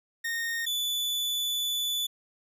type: tone pair in turn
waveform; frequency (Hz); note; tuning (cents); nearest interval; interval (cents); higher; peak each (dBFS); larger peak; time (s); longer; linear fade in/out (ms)
40% pulse; 1846 / 3476; A#6 / A7; -17 / -22; major seventh; 1095; second; -28 / -26; second; 0.24-0.66 / 0.66-2.07; second; 10
effects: none